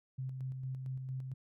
sine tone with tremolo, 130.81 Hz, C3, in tune, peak -36 dBFS, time 0.18-1.34 s, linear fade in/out 10 ms, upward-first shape square, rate 4.4 Hz, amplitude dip 35%, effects none

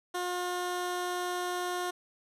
15% pulse tone, 357.8 Hz, F4, 42 cents sharp, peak -25 dBFS, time 0.14-1.91 s, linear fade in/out 10 ms, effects resampled to 32000 Hz

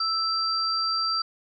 sine tone pair together, 1321 / 4708 Hz, E6 / D8, +3 / +3 cents, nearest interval octave + minor seventh, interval 2200 cents, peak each -27 / -25 dBFS, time 0-1.22 s, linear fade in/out 5 ms, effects none

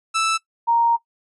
sawtooth / sine tone pair in turn, 1318.5 / 932.3 Hz, E6 / A#5, 0 / 0 cents, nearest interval tritone, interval 600 cents, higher first, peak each -14 dBFS, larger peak neither, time 0.14-0.38 / 0.67-0.97 s, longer second, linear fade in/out 20 ms, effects noise-tail reverb RT60 0.1 s tail -19 dB re dry + resampled to 24000 Hz

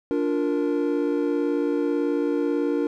triangle chord, Bb major, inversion first, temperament just, 291.4 / 349.6 / 466.2 Hz, D4 / F4 / Bb4, -13 / +2 / 0 cents, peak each -22 / -25 / -24 dBFS, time 0.11-2.87 s, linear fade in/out 0 ms, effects none

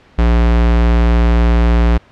square tone, 58.2 Hz, A#1, 2 cents flat, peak -9 dBFS, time 0.18-1.98 s, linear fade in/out 10 ms, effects pink hiss -46 dBFS RMS until 2.11 s + low-pass 3000 Hz 12 dB/octave

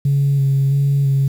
sine tone with vibrato, 138.59 Hz, C#3, in tune, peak -11 dBFS, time 0.05-1.28 s, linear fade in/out 5 ms, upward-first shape square, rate 1.5 Hz, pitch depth 18 cents each way, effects tanh soft clip ceiling -9 dBFS + 7-bit

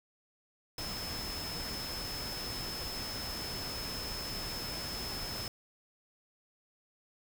sine tone in noise, 5220 Hz, E8, 18 cents flat, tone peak -40 dBFS, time 0.78-5.48 s, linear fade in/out 2 ms, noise pink, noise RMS -41 dBFS, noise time 0.78-5.48 s, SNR -2 dB, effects none

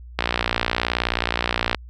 click train, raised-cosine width 0.3 ms, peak -3 dBFS, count 93, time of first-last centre 0.19-1.747 s, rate 59.1 Hz, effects added 60 Hz sine -37 dBFS peak until 1.89 s

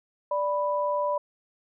sine tone pair together, 587.3 / 987.8 Hz, D5 / B5, 0 / 0 cents, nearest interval major sixth, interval 900 cents, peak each -26 / -27 dBFS, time 0.31-1.18 s, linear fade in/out 5 ms, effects none

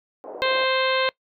pink band-pass noise, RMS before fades -37 dBFS, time 0.24-0.64 s, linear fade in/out 0 ms, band 400 to 760 Hz, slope 24 dB/octave
harmonic tone, 523.3 Hz, C5, in tune, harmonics 1 / 2 / 3 / 4 / 5 / 6 / 7 / 8, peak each -23 / -26 / -28 / -29 / -30 / -31 / -31 / -32 dBFS, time 0.42-1.09 s, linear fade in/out 0 ms
effects noise-tail reverb RT60 0.1 s tail -22 dB re dry

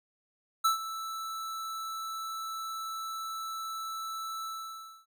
square tone with ADSR envelope, 1318.5 Hz, E6, in tune, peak -22 dBFS, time 0.64-5.06 s, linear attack 13 ms, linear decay 120 ms, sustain -14 dB, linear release 610 ms, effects none

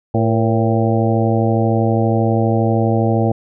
harmonic tone with a mistuned harmonic, 112.5 Hz, A2, 39 cents sharp, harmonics 1 / 2 / 3 / 4 / 5 / 6 / 7, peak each -16 / -19 / -21 / -22 / -23 / -24 / -24 dBFS, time 0.14-3.32 s, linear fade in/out 5 ms, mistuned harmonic 4, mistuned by +68 cents, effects none

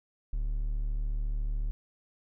triangle tone, 37 Hz, D1, 14 cents sharp, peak -26 dBFS, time 0.33-1.71 s, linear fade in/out 0 ms, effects none

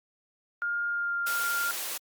sine tone with pitch glide, 1412 to 1398.2 Hz, F6 to F6, +19 to +2 cents, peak -27 dBFS, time 0.62-1.71 s, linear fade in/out 0 ms, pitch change -17 cents, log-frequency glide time 0.9-1.14 s
white noise, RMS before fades -34 dBFS, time 1.26-1.98 s, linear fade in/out 10 ms
effects high-pass 400 Hz 12 dB/octave + Opus 48 kbps

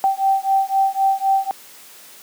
sine beating tone pair, 776 / 779.9 Hz, G5 / G5, -18 / -9 cents, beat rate 3.9 Hz, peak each -18 dBFS, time 0.04-1.51 s, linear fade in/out 0 ms, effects white hiss -43 dBFS RMS until 2.22 s + high-pass 200 Hz 12 dB/octave

